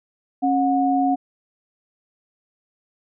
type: tone pair together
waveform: sine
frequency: 273.1 / 728 Hz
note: C#4 / F#5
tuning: -26 / -28 cents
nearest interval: octave + perfect fourth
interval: 1698 cents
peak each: -19 dBFS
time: 0.42-1.16 s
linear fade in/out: 20 ms
effects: none